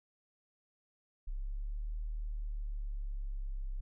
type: exponential two-way sweep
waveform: sine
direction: up then down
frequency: 32.7 to 38.85 to 32.7 Hz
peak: -35 dBFS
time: 1.27-3.81 s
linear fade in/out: 10 ms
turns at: 1.96 s
effects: none